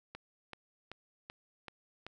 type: click train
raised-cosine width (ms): 0.3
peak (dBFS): -28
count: 6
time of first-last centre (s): 0.15-2.066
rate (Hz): 2.61
effects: none